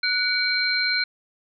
sine tone cluster, 1477 / 2263 / 4146 Hz, F#6 / C#7 / C8, -3 / +35 / -17 cents, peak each -25 / -26 / -23 dBFS, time 0.03-1.04 s, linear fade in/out 5 ms, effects none

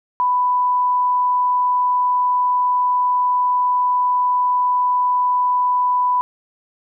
sine tone, 993 Hz, B5, 9 cents sharp, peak -14 dBFS, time 0.2-6.21 s, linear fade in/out 0 ms, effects none

